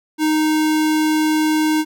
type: tone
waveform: square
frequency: 310 Hz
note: D#4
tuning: 6 cents flat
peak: -15 dBFS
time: 0.18-1.85 s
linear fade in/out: 50 ms
effects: none